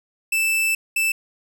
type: tone bursts at uneven times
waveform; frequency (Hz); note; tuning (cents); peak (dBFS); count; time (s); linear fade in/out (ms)
45% pulse; 2643; E7; +4; -18; 2; 0.32-0.75 / 0.96-1.12; 5
effects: none